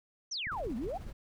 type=exponential two-way sweep; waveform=sine; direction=down then up; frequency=6350 to 207.7 to 841 Hz; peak=-34 dBFS; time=0.31-0.98 s; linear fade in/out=10 ms; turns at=0.76 s
type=click train; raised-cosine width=5 ms; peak=-34 dBFS; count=4; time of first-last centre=0.47-1.068 s; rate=5.02 Hz
type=noise with tremolo; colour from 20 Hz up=brown; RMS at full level=-42 dBFS; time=0.51-1.13 s; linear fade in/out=10 ms; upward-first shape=triangle; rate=16 Hz; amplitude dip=45%
effects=none